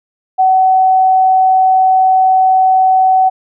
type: tone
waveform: sine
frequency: 754 Hz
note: F#5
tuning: 32 cents sharp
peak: -6 dBFS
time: 0.38-3.3 s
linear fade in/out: 20 ms
effects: none